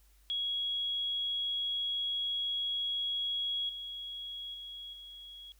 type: tone with level steps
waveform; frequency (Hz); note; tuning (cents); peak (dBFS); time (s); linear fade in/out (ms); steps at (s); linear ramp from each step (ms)
sine; 3322; G#7; 0; -31 / -39 / -42 / -46; 0.3-5.52; 0; 3.69 / 4.54 / 4.93; 2
effects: added 50 Hz sine -61 dBFS peak until 5.59 s + white hiss -69 dBFS RMS until 5.59 s